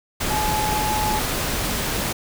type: tone in noise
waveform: sine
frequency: 852 Hz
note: G#5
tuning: 44 cents sharp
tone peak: -22 dBFS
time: 0.3-1.2 s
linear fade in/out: 10 ms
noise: pink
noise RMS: -24 dBFS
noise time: 0.2-2.13 s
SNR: -1 dB
effects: none